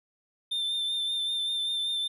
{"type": "tone with vibrato", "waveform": "triangle", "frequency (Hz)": 3579, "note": "A7", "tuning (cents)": 29, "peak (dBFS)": -26, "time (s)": [0.51, 2.08], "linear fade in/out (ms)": 10, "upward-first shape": "sine", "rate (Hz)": 5.2, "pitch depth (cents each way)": 25, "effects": []}